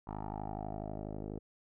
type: tone with low-pass filter sweep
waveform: 10% pulse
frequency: 52.1 Hz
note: G#1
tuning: 6 cents sharp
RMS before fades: -41 dBFS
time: 0.07-1.39 s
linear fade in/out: 5 ms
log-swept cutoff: 1000 to 480 Hz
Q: 4.9
effects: none